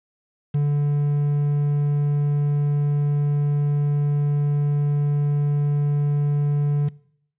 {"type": "tone with quantisation", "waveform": "triangle", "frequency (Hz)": 145.3, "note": "D3", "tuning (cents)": -18, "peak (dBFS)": -15, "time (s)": [0.54, 6.89], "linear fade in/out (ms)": 10, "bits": 7, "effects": ["noise-tail reverb RT60 0.7 s tail -22 dB re dry", "resampled to 8000 Hz"]}